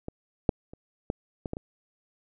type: clicks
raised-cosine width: 2 ms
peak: -21 / -7 / -30 / -14 / -19 / -18 / -23 dBFS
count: 7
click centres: 0.084 / 0.492 / 0.735 / 1.101 / 1.458 / 1.534 / 1.569 s
effects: none